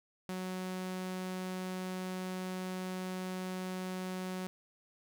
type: tone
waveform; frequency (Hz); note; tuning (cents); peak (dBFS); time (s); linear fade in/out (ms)
sawtooth; 185; F#3; 0; -33; 0.29-4.47; 0
effects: none